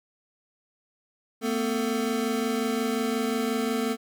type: tone cluster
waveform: square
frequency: 225.8 / 251.4 / 444.8 Hz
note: A3 / B3 / A4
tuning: +45 / +31 / +19 cents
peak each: -30 dBFS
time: 1.41-3.97 s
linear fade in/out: 50 ms
effects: none